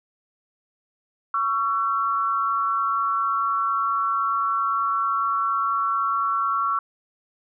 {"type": "tone pair together", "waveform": "sine", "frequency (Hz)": [1119, 1348.9], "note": ["C#6", "E6"], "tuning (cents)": [16, 39], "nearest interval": "minor third", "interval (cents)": 323, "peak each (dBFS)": -23, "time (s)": [1.34, 6.79], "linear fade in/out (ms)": 2, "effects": []}